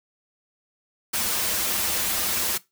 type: noise with comb filter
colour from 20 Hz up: white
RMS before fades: -25 dBFS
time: 1.13-2.58 s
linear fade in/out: 10 ms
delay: 7.1 ms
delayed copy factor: -1
effects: noise-tail reverb RT60 0.2 s tail -19 dB re dry